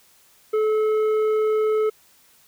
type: tone with tanh clipping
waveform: sine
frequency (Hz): 432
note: A4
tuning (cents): -32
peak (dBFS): -19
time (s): 0.53-1.9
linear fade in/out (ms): 10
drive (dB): 8
effects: white hiss -56 dBFS RMS until 2.47 s